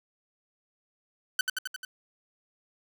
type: tone with echo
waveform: sawtooth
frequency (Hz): 1515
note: F#6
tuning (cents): +40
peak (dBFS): -19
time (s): 1.39-1.41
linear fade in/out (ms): 2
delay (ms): 88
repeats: 5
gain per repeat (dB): -3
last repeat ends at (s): 1.85
effects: none